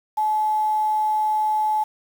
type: tone with quantisation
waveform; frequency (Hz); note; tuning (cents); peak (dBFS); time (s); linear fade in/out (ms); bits
sine; 858; A5; -44; -18; 0.17-1.84; 10; 7
effects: none